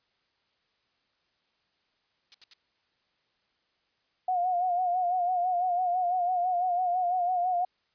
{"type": "noise bursts", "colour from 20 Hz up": "violet", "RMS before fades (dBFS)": -36, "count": 3, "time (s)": [2.32, 2.535], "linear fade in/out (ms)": 0, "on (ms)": 23, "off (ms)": 73}
{"type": "tone with vibrato", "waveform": "sine", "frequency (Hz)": 720, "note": "F#5", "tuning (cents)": -47, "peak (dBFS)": -24, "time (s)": [4.28, 7.65], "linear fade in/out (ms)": 5, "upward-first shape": "sine", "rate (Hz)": 6, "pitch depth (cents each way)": 56}
{"effects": ["white hiss -73 dBFS RMS until 7.94 s", "resampled to 11025 Hz"]}